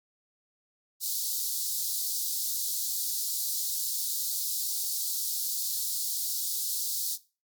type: high-pass noise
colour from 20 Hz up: white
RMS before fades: -31 dBFS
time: 1-7.18 s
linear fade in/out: 50 ms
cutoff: 3900 Hz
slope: 48 dB/octave
effects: noise-tail reverb RT60 0.3 s tail -17 dB re dry + Opus 48 kbps